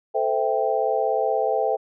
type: chord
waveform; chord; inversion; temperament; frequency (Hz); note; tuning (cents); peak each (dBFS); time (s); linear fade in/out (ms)
sine; A minor seventh; none; equal with one note detuned; 440 / 516.6 / 659.3 / 784; A4 / C5 / E5 / G5; 0 / -22 / 0 / 0; -25; 0.14-1.77; 20
effects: none